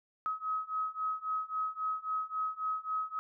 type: beating tone pair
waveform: sine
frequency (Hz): 1272 / 1275.7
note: D#6 / D#6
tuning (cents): +38 / +43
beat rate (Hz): 3.7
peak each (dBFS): -36 / -35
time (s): 0.26-3.19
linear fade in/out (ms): 0
effects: none